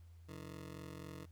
20% pulse ring-modulated tone, 155.56 Hz, D#3, in tune, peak -40 dBFS, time 0.28-1.26 s, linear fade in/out 20 ms, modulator 21.9 Hz, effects added 84 Hz sine -55 dBFS peak until 1.31 s + pink hiss -75 dBFS RMS until 1.31 s

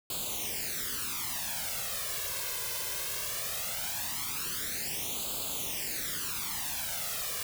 white noise with flanger, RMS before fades -35 dBFS, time 0.1-7.43 s, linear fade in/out 2 ms, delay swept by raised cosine 0.26 to 1.96 ms, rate 0.19 Hz, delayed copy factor +0.85, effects none

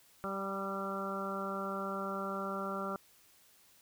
harmonic tone with a mistuned harmonic, 195 Hz, G3, 9 cents flat, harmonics 1 / 2 / 3 / 4 / 5 / 6 / 7, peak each -41 / -43 / -42 / -47 / -49 / -42 / -41 dBFS, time 0.24-2.96 s, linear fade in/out 0 ms, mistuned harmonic 6, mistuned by +20 cents, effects white hiss -64 dBFS RMS until 3.81 s

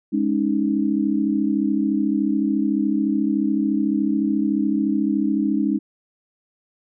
sine chord, Ab suspended fourth, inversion none, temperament equal, 207.7 / 277.2 / 311.1 Hz, Ab3 / Db4 / Eb4, 0 / 0 / 0 cents, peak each -22 dBFS, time 0.12-5.79 s, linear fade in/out 20 ms, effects none

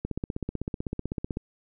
click train, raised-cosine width 3 ms, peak -17 dBFS, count 22, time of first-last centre 0.05-1.371 s, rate 15.9 Hz, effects none

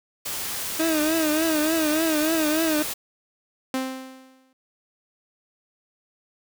white noise, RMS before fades -30 dBFS, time 0.25-2.94 s, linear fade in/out 10 ms
30% pulse tone with vibrato, 314.1 Hz, D#4, 16 cents sharp, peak -18 dBFS, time 0.79-2.83 s, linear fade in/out 10 ms, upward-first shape triangle, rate 3.4 Hz, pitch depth 93 cents each way
sawtooth tone with exponential decay, 261.6 Hz, C4, in tune, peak -18 dBFS, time 3.74-4.53 s, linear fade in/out 2 ms, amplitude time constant 170 ms
effects none

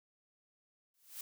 blue noise with exponential growth, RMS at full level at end -41 dBFS, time 0.94-1.21 s, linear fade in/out 2 ms, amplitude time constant 58 ms, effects none

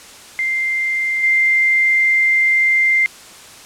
sine tone with level steps, 2093 Hz, C7, in tune, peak -16 / -11 dBFS, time 0.39-3.06 s, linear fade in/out 0 ms, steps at 1.23 s, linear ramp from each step 10 ms, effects white hiss -39 dBFS RMS until 3.65 s + low-pass 9000 Hz 12 dB/octave

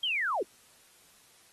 sine linear sweep, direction down, 3268 to 320 Hz, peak -27 dBFS, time 0.03-0.43 s, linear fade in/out 5 ms, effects white hiss -60 dBFS RMS until 1.52 s + AAC 32 kbps

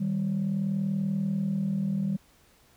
sine tone pair together, 155.57 / 196 Hz, D#3 / G3, 0 / 0 cents, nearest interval major third, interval 400 cents, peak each -30 / -25 dBFS, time 0-2.17 s, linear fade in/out 10 ms, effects tanh soft clip ceiling -21 dBFS + pink hiss -61 dBFS RMS until 2.76 s

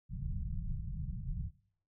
pink low-pass noise, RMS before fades -38 dBFS, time 0.09-1.51 s, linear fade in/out 50 ms, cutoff 190 Hz, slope 96 dB/octave, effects noise-tail reverb RT60 0.6 s tail -20 dB re dry

